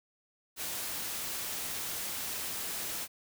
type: noise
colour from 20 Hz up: white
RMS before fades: -37 dBFS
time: 0.56-3.08 s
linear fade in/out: 50 ms
effects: none